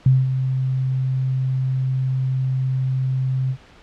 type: tone with ADSR envelope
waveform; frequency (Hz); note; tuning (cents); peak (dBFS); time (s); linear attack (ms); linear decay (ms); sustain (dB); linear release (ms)
sine; 130.81; C3; 0; -9; 0.06-3.57; 3; 200; -9; 67
effects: pink hiss -48 dBFS RMS until 3.82 s + low-pass 4000 Hz 12 dB/octave